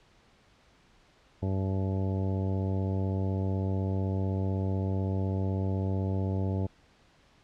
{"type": "harmonic tone", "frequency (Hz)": 95.9, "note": "G2", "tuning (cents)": -37, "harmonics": [1, 2, 3, 4, 5, 6, 7, 9], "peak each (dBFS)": [-28, -34, -38, -40, -42, -44, -45, -47], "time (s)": [1.42, 6.67], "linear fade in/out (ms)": 10, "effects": ["pink hiss -62 dBFS RMS until 7.43 s", "low-pass 5000 Hz 12 dB/octave"]}